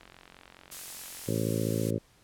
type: click train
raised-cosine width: 0.3 ms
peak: -33 dBFS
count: 58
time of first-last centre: 0.01-1.282 s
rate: 44.8 Hz
type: noise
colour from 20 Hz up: blue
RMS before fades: -39 dBFS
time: 0.71-1.91 s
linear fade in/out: 10 ms
type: harmonic tone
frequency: 55 Hz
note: A1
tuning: in tune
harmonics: 2 / 3 / 4 / 5 / 6 / 7 / 8 / 9 / 10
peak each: -32 / -34 / -35 / -36 / -37 / -37 / -38 / -39 / -39 dBFS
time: 1.27-1.99 s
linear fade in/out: 20 ms
effects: pink hiss -62 dBFS RMS until 2.23 s + low-pass 12000 Hz 12 dB/octave

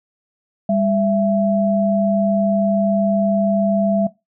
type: tone pair together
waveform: sine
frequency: 200 / 667.1 Hz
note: G3 / E5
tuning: +35 / +20 cents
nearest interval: octave + major sixth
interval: 2085 cents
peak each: -17 dBFS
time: 0.69-4.07 s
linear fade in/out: 5 ms
effects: noise-tail reverb RT60 0.2 s tail -18 dB re dry

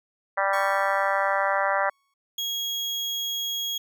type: harmonic tone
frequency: 196 Hz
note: G3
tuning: in tune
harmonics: 3 / 4 / 5 / 6 / 7 / 8 / 9 / 10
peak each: -27 / -28 / -29 / -30 / -30 / -31 / -32 / -32 dBFS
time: 0.37-1.9 s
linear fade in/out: 10 ms
type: tone with exponential decay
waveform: sawtooth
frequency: 1108.7 Hz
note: C#6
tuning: in tune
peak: -28 dBFS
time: 0.53-2.14 s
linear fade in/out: 5 ms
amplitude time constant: 350 ms
type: tone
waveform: 35% pulse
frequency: 3300 Hz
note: G#7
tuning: 12 cents flat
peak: -25 dBFS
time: 2.38-3.78 s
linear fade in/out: 5 ms
effects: none

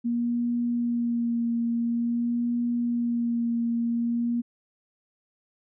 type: tone with vibrato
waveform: sine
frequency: 236.3 Hz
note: A#3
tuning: 24 cents sharp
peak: -23 dBFS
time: 0.04-4.42 s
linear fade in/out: 20 ms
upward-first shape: sine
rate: 0.48 Hz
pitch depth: 20 cents each way
effects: none

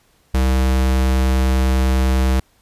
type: tone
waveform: square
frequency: 65 Hz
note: C2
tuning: 11 cents flat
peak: -14 dBFS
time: 0.34-2.4 s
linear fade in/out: 5 ms
effects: pink hiss -58 dBFS RMS until 2.61 s + resampled to 32000 Hz

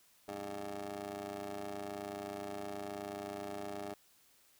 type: ring-modulated tone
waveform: 20% pulse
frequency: 99 Hz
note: G2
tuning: 18 cents sharp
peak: -33 dBFS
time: 0.28-3.94 s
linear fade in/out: 5 ms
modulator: 509 Hz
effects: white hiss -67 dBFS RMS until 4.59 s

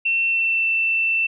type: tone with pitch glide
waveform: sine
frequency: 2700 to 2675 Hz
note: E7 to E7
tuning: +41 to +25 cents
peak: -17 dBFS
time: 0.05-1.27 s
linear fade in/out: 10 ms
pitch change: -16 cents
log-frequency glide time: 0.29-0.67 s
effects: none

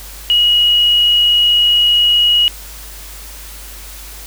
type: tone with frequency modulation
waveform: sine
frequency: 2900 Hz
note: F#7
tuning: 35 cents flat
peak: -8 dBFS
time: 0.3-2.48 s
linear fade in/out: 0 ms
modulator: 35.4 Hz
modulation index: 0.35
effects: added 50 Hz sine -33 dBFS peak until 4.26 s + white hiss -34 dBFS RMS until 4.26 s

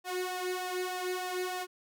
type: tone with flanger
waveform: sawtooth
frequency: 365.3 Hz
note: F#4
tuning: 22 cents flat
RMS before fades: -35 dBFS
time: 0.04-1.67 s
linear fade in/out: 50 ms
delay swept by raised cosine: 1.1 to 2.3 ms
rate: 3.3 Hz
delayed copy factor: +0.7
effects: none

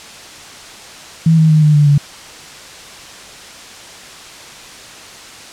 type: tone with pitch steps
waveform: sine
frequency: 162.5 / 158.61 / 154.8 / 151.09 / 147.47 / 143.94 Hz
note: E3 / D#3 / D#3 / D3 / D3 / D3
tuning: -24 / +34 / -9 / +49 / +8 / -34 cents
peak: -6 dBFS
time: 1.26-1.98 s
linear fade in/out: 5 ms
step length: 120 ms
effects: white hiss -34 dBFS RMS until 5.52 s + low-pass 7000 Hz 12 dB/octave

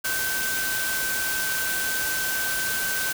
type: tone in noise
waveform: sine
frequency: 1540 Hz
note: G6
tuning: 31 cents flat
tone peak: -27 dBFS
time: 0.04-3.13 s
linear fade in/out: 10 ms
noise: white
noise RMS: -28 dBFS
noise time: 0.04-3.13 s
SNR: -2 dB
effects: none

